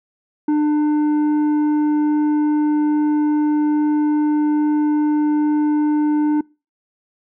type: tone with tanh clipping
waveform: sine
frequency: 299.8 Hz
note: D4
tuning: 36 cents sharp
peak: -15 dBFS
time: 0.48-6.41 s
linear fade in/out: 5 ms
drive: 7 dB
effects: noise-tail reverb RT60 0.3 s tail -25 dB re dry